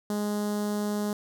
sawtooth tone with notch filter, 207.7 Hz, G#3, in tune, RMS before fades -29 dBFS, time 0.1-1.13 s, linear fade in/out 2 ms, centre 2400 Hz, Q 0.65, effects none

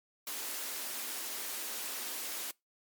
white high-pass noise, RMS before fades -39 dBFS, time 0.27-2.51 s, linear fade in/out 2 ms, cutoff 220 Hz, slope 96 dB/octave, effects noise-tail reverb RT60 0.2 s tail -24 dB re dry + MP3 96 kbps

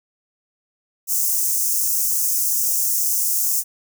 white high-pass noise, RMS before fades -20 dBFS, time 1.07-3.64 s, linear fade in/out 50 ms, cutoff 5700 Hz, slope 48 dB/octave, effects none

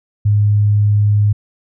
sine tone, 103.83 Hz, G#2, in tune, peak -9 dBFS, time 0.25-1.33 s, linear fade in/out 10 ms, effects none

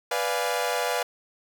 sawtooth chord, B diminished seventh, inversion none, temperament equal, 493.9 / 587.3 / 698.5 / 830.6 Hz, B4 / D5 / F5 / Ab5, 0 / 0 / 0 / 0 cents, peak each -25 / -27 / -26 / -28 dBFS, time 0.11-1.03 s, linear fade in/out 5 ms, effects none

